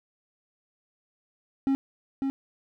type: tone with echo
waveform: triangle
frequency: 271.2 Hz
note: C#4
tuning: 38 cents flat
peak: -19 dBFS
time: 1.67-1.75 s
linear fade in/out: 0 ms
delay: 550 ms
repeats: 1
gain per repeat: -4 dB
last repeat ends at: 2.3 s
effects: none